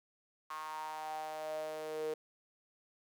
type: tone with high-pass filter sweep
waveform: sawtooth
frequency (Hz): 155.56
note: D#3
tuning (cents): 0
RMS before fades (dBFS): -41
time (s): 0.5-2.14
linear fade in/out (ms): 5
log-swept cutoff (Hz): 1100 to 450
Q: 7.9
effects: none